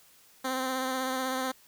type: tone with vibrato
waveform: 10% pulse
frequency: 260 Hz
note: C4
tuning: 11 cents flat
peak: -21 dBFS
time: 0.44-1.52 s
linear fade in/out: 10 ms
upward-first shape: triangle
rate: 16 Hz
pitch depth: 28 cents each way
effects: white hiss -59 dBFS RMS until 1.67 s